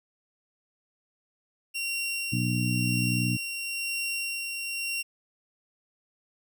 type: tone with tremolo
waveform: sawtooth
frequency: 2749 Hz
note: F7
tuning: 28 cents flat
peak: -25 dBFS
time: 1.74-5.03 s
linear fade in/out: 20 ms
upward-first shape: sine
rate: 0.98 Hz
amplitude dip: 35%
type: harmonic tone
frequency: 61.2 Hz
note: B1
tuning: 15 cents flat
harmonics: 2 / 3 / 4 / 5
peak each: -27 / -31 / -33 / -35 dBFS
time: 2.32-3.37 s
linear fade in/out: 10 ms
effects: none